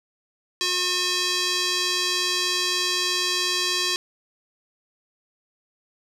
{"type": "tone with band-pass filter", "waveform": "square", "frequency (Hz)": 361.6, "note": "F#4", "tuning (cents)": -40, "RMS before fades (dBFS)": -24, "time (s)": [0.61, 3.96], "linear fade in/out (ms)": 0, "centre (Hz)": 4600, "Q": 1.6, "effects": []}